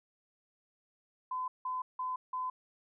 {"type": "tone bursts", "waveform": "sine", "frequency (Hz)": 1017, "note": "C6", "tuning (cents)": -50, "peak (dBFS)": -33, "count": 4, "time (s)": [1.31, 2.5], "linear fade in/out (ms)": 5, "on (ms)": 170, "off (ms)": 170, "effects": []}